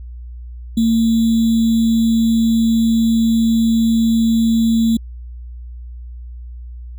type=tone with sample-and-hold; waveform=sine; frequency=226.9 Hz; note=A#3; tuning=47 cents flat; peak=-11 dBFS; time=0.77-4.97 s; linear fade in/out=5 ms; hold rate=3675 Hz; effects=added 60 Hz sine -29 dBFS peak until 6.98 s